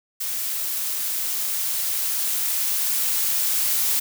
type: noise with level ramp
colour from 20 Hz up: blue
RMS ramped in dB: -27 to -21 dBFS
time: 0.2-4 s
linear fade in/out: 10 ms
effects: none